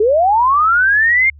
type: linear sweep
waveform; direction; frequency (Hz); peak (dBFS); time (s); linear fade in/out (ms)
sine; up; 401.5 to 2151; -9; 0-1.3; 5
effects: added 73 Hz sine -37 dBFS peak until 1.39 s